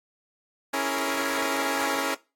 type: chord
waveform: 10% pulse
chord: A# half-diminished seventh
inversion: first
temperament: equal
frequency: 277.2 / 329.6 / 415.3 / 466.2 Hz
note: C#4 / E4 / G#4 / A#4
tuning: 0 / 0 / 0 / 0 cents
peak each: -20 / -24 / -26 / -24 dBFS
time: 0.73-2.15 s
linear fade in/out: 10 ms
effects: noise-tail reverb RT60 0.3 s tail -22 dB re dry + AAC 48 kbps